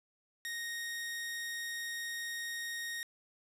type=tone; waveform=sawtooth; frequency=1864.7 Hz; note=A#6; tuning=in tune; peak=-34 dBFS; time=0.45-3.03 s; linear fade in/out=0 ms; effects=resampled to 32000 Hz + 10-bit